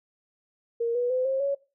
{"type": "tone with pitch steps", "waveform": "sine", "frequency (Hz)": [466.2, 487.7, 510.2, 533.7, 558.3], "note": ["A#4", "B4", "C5", "C5", "C#5"], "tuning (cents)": [0, -22, -44, 34, 12], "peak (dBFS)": -23, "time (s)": [0.8, 1.55], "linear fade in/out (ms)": 10, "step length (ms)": 150, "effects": ["noise-tail reverb RT60 0.3 s tail -19 dB re dry"]}